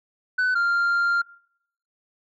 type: tone pair in turn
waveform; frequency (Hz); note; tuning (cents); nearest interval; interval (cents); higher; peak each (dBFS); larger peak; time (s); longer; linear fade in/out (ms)
sine; 1501 / 1393.7; F#6 / F6; +24 / -4; minor second; 128; first; -16; neither; 0.38-0.55 / 0.55-1.22; second; 10
effects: noise-tail reverb RT60 0.7 s tail -24 dB re dry + tanh soft clip ceiling -18 dBFS